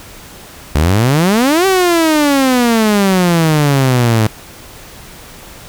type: exponential two-way sweep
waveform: sawtooth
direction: up then down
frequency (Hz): 69.3 to 390.1 to 107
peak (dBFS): -5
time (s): 0.75-4.27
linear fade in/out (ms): 0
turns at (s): 1.66
effects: pink hiss -35 dBFS RMS until 5.68 s